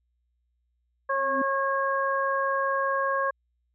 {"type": "harmonic tone", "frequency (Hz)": 545, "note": "C#5", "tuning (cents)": -29, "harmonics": [1, 2, 3], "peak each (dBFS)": [-28, -26, -30], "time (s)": [1.09, 3.31], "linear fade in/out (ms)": 10}
{"type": "tone with exponential growth", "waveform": "sine", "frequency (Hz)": 264.3, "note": "C4", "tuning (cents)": 18, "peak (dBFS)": -25, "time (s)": [1.11, 1.42], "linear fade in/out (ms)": 5, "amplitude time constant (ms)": 66}
{"effects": ["added 60 Hz sine -70 dBFS peak until 3.74 s"]}